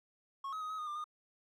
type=tone with pitch steps; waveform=triangle; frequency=1095 / 1273 / 1251 / 1274 / 1231 / 1191 / 1224 Hz; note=C#6 / D#6 / D#6 / D#6 / D#6 / D6 / D#6; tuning=-22 / +39 / +9 / +41 / -19 / +24 / -29 cents; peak=-36 dBFS; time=0.44-1.042 s; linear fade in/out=5 ms; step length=86 ms; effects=none